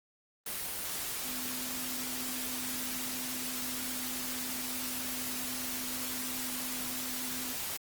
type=tone in noise; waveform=sine; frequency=253.1 Hz; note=B3; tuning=43 cents sharp; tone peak=-43 dBFS; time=1.25-7.53 s; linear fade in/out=5 ms; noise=white; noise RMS=-37 dBFS; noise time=0.46-7.77 s; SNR=-9 dB; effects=Opus 24 kbps